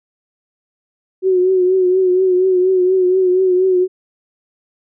sine tone with vibrato, 370 Hz, F#4, in tune, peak -10 dBFS, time 1.22-3.88 s, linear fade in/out 50 ms, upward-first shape triangle, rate 4.2 Hz, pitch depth 54 cents each way, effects none

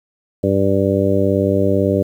harmonic tone, 98 Hz, G2, in tune, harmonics 1 / 2 / 3 / 4 / 5 / 6, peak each -20 / -20 / -20 / -20 / -20 / -20 dBFS, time 0.43-2.03 s, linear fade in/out 10 ms, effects 8-bit

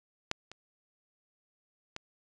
clicks, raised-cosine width 0.2 ms, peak -12 / -28 / -21 dBFS, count 3, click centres 0.314 / 0.516 / 1.964 s, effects resampled to 22050 Hz

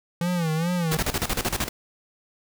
square tone with vibrato, 167.7 Hz, E3, 30 cents sharp, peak -23 dBFS, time 0.21-0.97 s, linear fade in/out 2 ms, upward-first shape sine, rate 2.4 Hz, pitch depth 120 cents each way
pink noise with tremolo, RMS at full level -24 dBFS, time 0.91-1.69 s, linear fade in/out 10 ms, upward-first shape square, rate 13 Hz, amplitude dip 80%
effects none

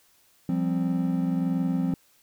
triangle chord, F suspended second, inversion none, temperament equal, 174.61 / 196 / 261.6 Hz, F3 / G3 / C4, 0 / 0 / 0 cents, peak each -24 / -29 / -25 dBFS, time 0.49-1.94 s, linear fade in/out 2 ms, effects white hiss -62 dBFS RMS until 2.22 s

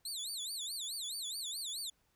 25% pulse tone with vibrato, 3951 Hz, B7, in tune, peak -34 dBFS, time 0.05-1.9 s, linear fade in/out 5 ms, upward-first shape sine, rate 4.7 Hz, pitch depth 270 cents each way, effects pink hiss -75 dBFS RMS until 2.15 s

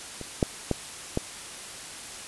clicks, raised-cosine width 2 ms, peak -23 / -7 / -10 / -11 dBFS, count 4, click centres 0.213 / 0.428 / 0.713 / 1.174 s, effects white hiss -40 dBFS RMS until 2.27 s + resampled to 24000 Hz

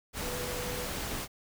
sine tone in noise, 493.9 Hz, B4, in tune, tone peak -39 dBFS, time 0.21-0.88 s, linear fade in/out 50 ms, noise pink, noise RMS -36 dBFS, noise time 0.13-1.28 s, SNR -6 dB, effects none

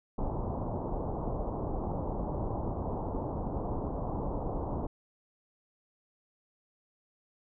pink low-pass noise, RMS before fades -34 dBFS, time 0.18-4.87 s, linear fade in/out 5 ms, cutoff 1000 Hz, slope 48 dB/octave, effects none

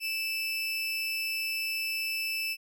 30% pulse tone with amplitude modulation, 2637 Hz, E7, in tune, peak -25 dBFS, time 0-2.57 s, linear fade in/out 50 ms, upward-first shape sine, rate 284 Hz, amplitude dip 45%, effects none

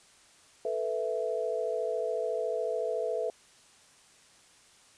sine chord, A suspended second, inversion none, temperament equal, 440 / 493.9 / 659.3 Hz, A4 / B4 / E5, 0 / 0 / 0 cents, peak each -33 dBFS, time 0.65-3.3 s, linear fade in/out 2 ms, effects white hiss -59 dBFS RMS until 4.97 s + resampled to 22050 Hz

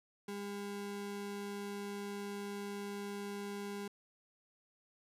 square ring-modulated tone, 303.2 Hz, D#4, 45 cents flat, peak -38 dBFS, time 0.28-3.88 s, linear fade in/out 5 ms, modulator 101 Hz, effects resampled to 32000 Hz + 11-bit

